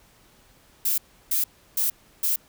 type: noise bursts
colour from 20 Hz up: violet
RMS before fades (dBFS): -23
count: 4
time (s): 0.85-2.36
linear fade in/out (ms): 5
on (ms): 130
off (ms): 330
effects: pink hiss -57 dBFS RMS until 2.48 s